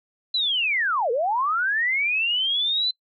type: linear two-way sweep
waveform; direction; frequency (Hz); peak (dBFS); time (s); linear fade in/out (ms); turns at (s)
sine; down then up; 4068 to 440 to 4068; -20; 0.34-2.91; 5; 1.11
effects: noise-tail reverb RT60 0.1 s tail -26 dB re dry